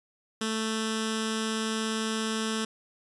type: tone with notch filter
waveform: 10% pulse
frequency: 220.7 Hz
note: A3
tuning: 5 cents sharp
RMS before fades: -30 dBFS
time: 0.41-2.65 s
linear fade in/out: 5 ms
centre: 740 Hz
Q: 0.58
effects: resampled to 24000 Hz